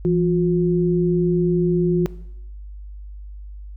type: tone pair together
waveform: sine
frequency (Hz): 169.25 / 358.3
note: E3 / F4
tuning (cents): +46 / +44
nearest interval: octave + minor second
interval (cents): 1298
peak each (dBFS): -18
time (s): 0.05-2.06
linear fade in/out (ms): 0
effects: noise-tail reverb RT60 0.8 s tail -19 dB re dry + added 50 Hz sine -33 dBFS peak until 3.76 s